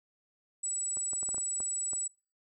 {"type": "tone", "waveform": "sine", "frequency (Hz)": 7880, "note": "B8", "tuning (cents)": -5, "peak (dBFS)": -31, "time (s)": [0.63, 2.08], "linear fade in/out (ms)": 10}
{"type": "clicks", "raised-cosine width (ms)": 1, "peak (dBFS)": -32, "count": 8, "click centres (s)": [0.971, 1.133, 1.23, 1.29, 1.345, 1.381, 1.604, 1.933]}
{"effects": ["noise-tail reverb RT60 0.4 s tail -24 dB re dry"]}